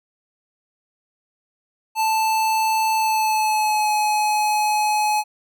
square tone with pitch glide, 880 to 847.1 Hz, A5 to G#5, 0 to +34 cents, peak -18 dBFS, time 1.95-5.24 s, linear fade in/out 50 ms, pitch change -66 cents, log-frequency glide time 2.95-3.92 s, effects none

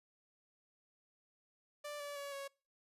sawtooth tone with pitch steps, 588 / 576.6 / 565.4 / 554.4 Hz, D5 / D5 / C#5 / C#5, +2 / -32 / +34 / 0 cents, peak -39 dBFS, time 1.84-2.48 s, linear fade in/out 10 ms, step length 160 ms, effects noise-tail reverb RT60 0.4 s tail -26 dB re dry + resampled to 32000 Hz

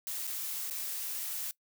blue noise with dropouts, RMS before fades -37 dBFS, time 0.07-1.51 s, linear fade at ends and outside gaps 0 ms, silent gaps 0.269-0.275 / 0.699-0.709 s, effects noise-tail reverb RT60 0.1 s tail -21 dB re dry

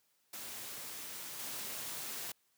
white noise with level steps, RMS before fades -45 / -42 dBFS, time 0.33-2.32 s, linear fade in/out 5 ms, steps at 1.39 s, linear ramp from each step 2 ms, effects white hiss -75 dBFS RMS until 2.57 s + high-pass 100 Hz 12 dB/octave

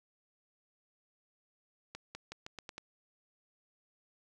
accelerating click train, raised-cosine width 0.2 ms, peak -26 dBFS, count 7, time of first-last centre 1.95-2.78 s, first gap 200 ms, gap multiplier 0.85, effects none

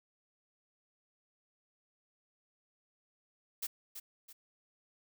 blue noise with echo, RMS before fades -37 dBFS, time 3.62-3.67 s, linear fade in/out 10 ms, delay 330 ms, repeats 2, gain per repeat -8 dB, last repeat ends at 4.33 s, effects none

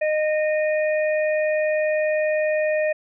harmonic tone, 615 Hz, D#5, 20 cents flat, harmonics 1 / 3 / 4, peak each -19 / -29 / -31 dBFS, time 0.01-2.93 s, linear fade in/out 10 ms, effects none

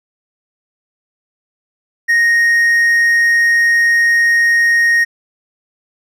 triangle tone, 1864.7 Hz, A#6, in tune, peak -7 dBFS, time 2.08-5.05 s, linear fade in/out 20 ms, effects none

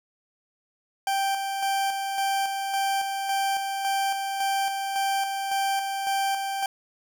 40% pulse tone with tremolo, 784 Hz, G5, in tune, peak -22 dBFS, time 1.07-6.66 s, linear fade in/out 2 ms, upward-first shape square, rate 1.8 Hz, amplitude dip 40%, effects none

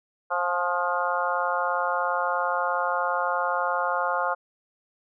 harmonic tone with a mistuned harmonic, 177 Hz, F3, 23 cents sharp, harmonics 3 / 4 / 5 / 6 / 7 / 8, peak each -30 / -30 / -30 / -30 / -30 / -30 dBFS, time 0.3-4.35 s, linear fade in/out 20 ms, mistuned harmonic 5, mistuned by -34 cents, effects none

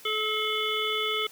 harmonic tone, 431.2 Hz, A4, 35 cents flat, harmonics 1 / 3 / 5 / 7 / 8, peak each -32 / -32 / -32 / -32 / -32 dBFS, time 0.05-1.27 s, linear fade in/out 5 ms, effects white hiss -50 dBFS RMS until 1.31 s

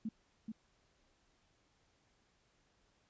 sine tone with echo, 220.5 Hz, A3, 4 cents sharp, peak -36 dBFS, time 0.05-0.09 s, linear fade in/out 5 ms, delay 430 ms, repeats 1, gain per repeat -4 dB, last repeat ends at 0.52 s, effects pink hiss -74 dBFS RMS until 3.09 s + resampled to 16000 Hz

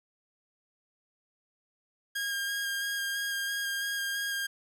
sawtooth tone with vibrato, 1620 Hz, G#6, 43 cents flat, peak -27 dBFS, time 2.15-4.47 s, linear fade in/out 10 ms, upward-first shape square, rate 3 Hz, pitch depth 11 cents each way, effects none

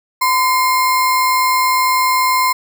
sine tone with sample-and-hold, 1021 Hz, C6, 43 cents flat, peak -11 dBFS, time 0.21-2.53 s, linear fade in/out 10 ms, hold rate 3150 Hz, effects none

